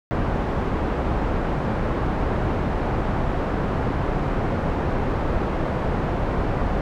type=low-pass noise; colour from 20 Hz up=pink; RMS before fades=-23 dBFS; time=0.11-6.81 s; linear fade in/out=0 ms; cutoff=1100 Hz; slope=12 dB/octave; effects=none